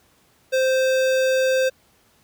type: tone with notch filter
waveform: square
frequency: 522 Hz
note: C5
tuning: 4 cents flat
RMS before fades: -19 dBFS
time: 0.52-1.7 s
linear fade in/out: 20 ms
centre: 11000 Hz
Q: 0.91
effects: pink hiss -59 dBFS RMS until 2.23 s + high-pass 60 Hz 12 dB/octave